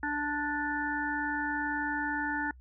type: harmonic tone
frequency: 293.7 Hz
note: D4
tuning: in tune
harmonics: 1 / 3 / 5 / 6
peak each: -35 / -35 / -35 / -35 dBFS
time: 0.03-2.51 s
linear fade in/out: 2 ms
effects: noise-tail reverb RT60 0.1 s tail -26 dB re dry + added 63 Hz sine -50 dBFS peak until 2.6 s